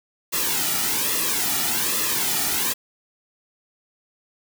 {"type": "noise with flanger", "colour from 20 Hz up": "white", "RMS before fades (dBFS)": -23, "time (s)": [0.32, 2.74], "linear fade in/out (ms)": 20, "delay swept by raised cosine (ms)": [1.3, 1.92], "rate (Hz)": 1.2, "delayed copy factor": -0.7, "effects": []}